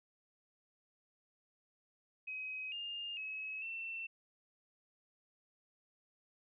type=tone with pitch steps; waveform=sine; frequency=2532 / 2817 / 2568 / 2687 Hz; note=D#7 / F7 / E7 / E7; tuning=+30 / +14 / -46 / +33 cents; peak=-40 dBFS; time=2.27-4.07 s; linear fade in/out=10 ms; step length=450 ms; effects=none